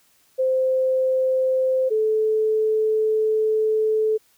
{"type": "tone pair in turn", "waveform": "sine", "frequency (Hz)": [520, 435], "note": ["C5", "A4"], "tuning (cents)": [-11, -20], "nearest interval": "minor third", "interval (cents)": 309, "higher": "first", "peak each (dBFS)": -17, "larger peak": "neither", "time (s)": [[0.38, 1.9], [1.9, 4.18]], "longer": "second", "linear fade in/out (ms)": 20, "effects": ["white hiss -60 dBFS RMS until 4.37 s"]}